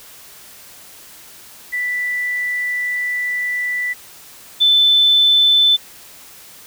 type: tone pair in turn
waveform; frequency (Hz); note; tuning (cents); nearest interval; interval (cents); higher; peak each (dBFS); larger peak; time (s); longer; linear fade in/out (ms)
sine; 1975.5 / 3520; B6 / A7; 0 / 0; minor seventh; 1000; second; -18 / -9; second; 1.72-3.94 / 4.6-5.77; first; 20
effects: white hiss -41 dBFS RMS until 6.66 s